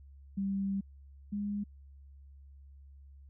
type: tone pair in turn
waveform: sine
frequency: 196 / 204.6 Hz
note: G3 / G#3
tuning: 0 / -26 cents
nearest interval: minor second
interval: 74 cents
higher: second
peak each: -30 / -32 dBFS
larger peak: first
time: 0.37-0.81 / 1.32-1.64 s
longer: first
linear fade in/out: 10 ms
effects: added 69 Hz sine -51 dBFS peak until 3.29 s